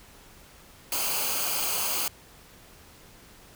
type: noise with comb filter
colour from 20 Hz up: white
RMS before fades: -28 dBFS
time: 0.92-2.08 s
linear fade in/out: 2 ms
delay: 0.54 ms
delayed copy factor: -0.65
effects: pink hiss -52 dBFS RMS until 3.55 s